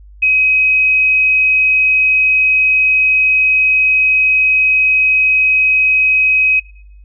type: tone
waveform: sine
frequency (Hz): 2533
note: D#7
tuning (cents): +30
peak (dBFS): -8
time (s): 0.22-6.6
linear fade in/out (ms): 10
effects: noise-tail reverb RT60 0.7 s tail -23 dB re dry + added 50 Hz sine -36 dBFS peak until 7.04 s